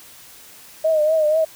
sine tone with vibrato, 622.3 Hz, D#5, in tune, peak -14 dBFS, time 0.84-1.45 s, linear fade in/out 10 ms, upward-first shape triangle, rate 4.1 Hz, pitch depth 74 cents each way, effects white hiss -44 dBFS RMS until 1.55 s

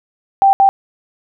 sine tone bursts at uneven times, 784 Hz, G5, in tune, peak -6 dBFS, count 2, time 0.42-0.53 / 0.6-0.69 s, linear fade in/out 0 ms, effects none

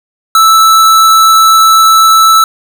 square tone, 1316 Hz, E6, 3 cents flat, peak -3 dBFS, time 0.35-2.44 s, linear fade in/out 2 ms, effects none

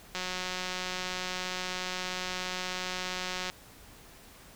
click train, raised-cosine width 0.2 ms, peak -17 dBFS, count 614, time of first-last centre 0.15-3.5 s, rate 183 Hz, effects pink hiss -53 dBFS RMS until 4.55 s

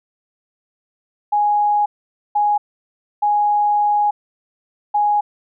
sine tone bursts at uneven times, 830 Hz, G#5, 1 cent flat, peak -13 dBFS, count 4, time 1.32-1.86 / 2.35-2.58 / 3.22-4.11 / 4.94-5.21 s, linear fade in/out 10 ms, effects none

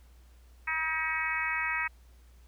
harmonic tone, 318.5 Hz, D#4, 41 cents sharp, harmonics 3 / 4 / 5 / 6 / 7 / 8, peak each -38 / -37 / -37 / -33 / -34 / -37 dBFS, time 0.67-1.88 s, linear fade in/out 10 ms, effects added 60 Hz sine -53 dBFS peak until 2.47 s + pink hiss -66 dBFS RMS until 2.47 s

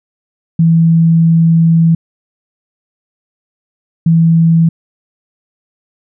sine tone bursts at uneven times, 164.81 Hz, E3, in tune, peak -5 dBFS, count 2, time 0.59-1.95 / 4.06-4.69 s, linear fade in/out 5 ms, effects none

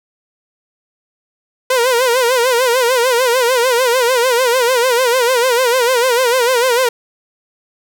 sawtooth tone with vibrato, 493.9 Hz, B4, in tune, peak -7 dBFS, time 1.7-6.89 s, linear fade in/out 5 ms, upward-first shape sine, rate 6.7 Hz, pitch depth 110 cents each way, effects none

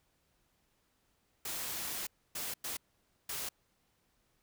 white noise bursts at uneven times, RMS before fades -39 dBFS, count 4, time 1.45-2.07 / 2.35-2.54 / 2.64-2.77 / 3.29-3.49 s, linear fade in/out 5 ms, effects pink hiss -75 dBFS RMS until 4.42 s

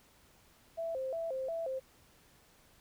sine tone with vibrato, 590 Hz, D5, 8 cents sharp, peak -34 dBFS, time 0.77-1.8 s, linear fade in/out 20 ms, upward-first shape square, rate 2.8 Hz, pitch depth 200 cents each way, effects pink hiss -64 dBFS RMS until 2.8 s

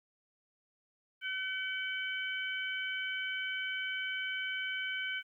harmonic tone, 760 Hz, F#5, 46 cents sharp, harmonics 2 / 3 / 4, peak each -37 / -39 / -40 dBFS, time 1.21-5.23 s, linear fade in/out 50 ms, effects 12-bit

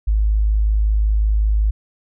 sine tone, 52.7 Hz, G#1, 26 cents sharp, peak -13 dBFS, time 0.07-1.71 s, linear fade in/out 10 ms, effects none

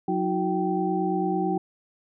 sine tone cluster, 183.3 / 320.7 / 369.7 / 777 Hz, F#3 / E4 / F#4 / G5, -16 / -48 / -1 / -16 cents, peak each -28 dBFS, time 0.08-1.58 s, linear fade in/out 5 ms, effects none

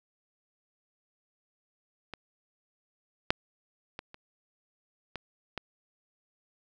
clicks, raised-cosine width 0.3 ms, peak -23 / -6 / -22 / -30 / -21 / -18 dBFS, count 6, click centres 2.137 / 3.305 / 3.991 / 4.144 / 5.157 / 5.577 s, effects none

